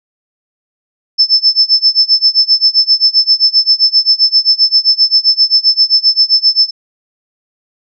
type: tone with tremolo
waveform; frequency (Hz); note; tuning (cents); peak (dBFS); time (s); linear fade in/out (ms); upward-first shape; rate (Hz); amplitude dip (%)
sine; 5274; E8; 0; -3; 1.18-6.71; 20; sine; 7.6; 95
effects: none